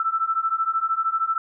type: beating tone pair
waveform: sine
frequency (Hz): 1318.5 / 1331.5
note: E6 / E6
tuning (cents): 0 / +17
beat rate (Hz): 13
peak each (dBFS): -24 / -23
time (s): 0-1.38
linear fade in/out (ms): 2
effects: none